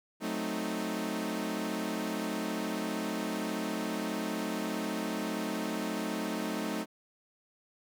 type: chord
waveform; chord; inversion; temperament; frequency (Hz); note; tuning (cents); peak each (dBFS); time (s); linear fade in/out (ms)
sawtooth; F# diminished seventh; none; equal; 185 / 220 / 261.6 / 311.1; F#3 / A3 / C4 / Eb4; 0 / 0 / 0 / 0; -36 / -32 / -36 / -33; 0.2-6.86; 50
effects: none